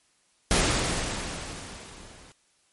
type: noise with level ramp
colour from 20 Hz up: pink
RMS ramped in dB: -21 to -51 dBFS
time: 0.51-2.32 s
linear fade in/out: 0 ms
effects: white hiss -66 dBFS RMS until 2.72 s + MP3 48 kbps